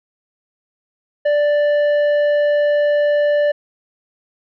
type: tone with tanh clipping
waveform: triangle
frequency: 587.3 Hz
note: D5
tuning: in tune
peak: -14 dBFS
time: 1.25-3.52 s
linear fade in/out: 10 ms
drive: 12 dB
effects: none